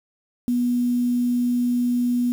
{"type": "tone with quantisation", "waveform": "sine", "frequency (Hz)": 243.9, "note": "B3", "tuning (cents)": -21, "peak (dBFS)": -18, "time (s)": [0.48, 2.32], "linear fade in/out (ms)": 0, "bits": 7, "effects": []}